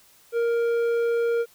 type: tone with low-pass filter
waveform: square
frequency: 467.4 Hz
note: A#4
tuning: 5 cents sharp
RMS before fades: -23 dBFS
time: 0.32-1.46 s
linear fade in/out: 50 ms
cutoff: 1400 Hz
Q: 0.55
effects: white hiss -56 dBFS RMS until 1.54 s